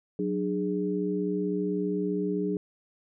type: tone cluster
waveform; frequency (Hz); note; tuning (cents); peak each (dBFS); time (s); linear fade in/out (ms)
sine; 184.9 / 300.5 / 412.4; F#3 / D4 / G#4; -1 / +40 / -12; -30 / -31 / -30; 0.19-2.57; 2
effects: none